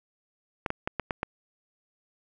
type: clicks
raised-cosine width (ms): 0.5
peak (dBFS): -13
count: 6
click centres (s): 0.662 / 0.704 / 0.875 / 0.997 / 1.108 / 1.231
effects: none